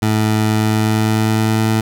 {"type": "tone with pitch glide", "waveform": "20% pulse", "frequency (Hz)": [108.4, 110.23], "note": ["A2", "A2"], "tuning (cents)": [-25, 4], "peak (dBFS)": -8, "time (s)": [0.02, 1.81], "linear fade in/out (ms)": 5, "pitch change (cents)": 29, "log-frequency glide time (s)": [0.54, 1.62], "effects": []}